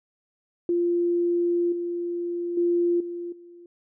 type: tone with level steps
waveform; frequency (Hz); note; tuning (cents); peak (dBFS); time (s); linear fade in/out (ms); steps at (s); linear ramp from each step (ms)
sine; 346.8; F4; -12; -20 / -26 / -19 / -30 / -44; 0.69-3.66; 2; 1.72 / 2.57 / 3 / 3.32; 5
effects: none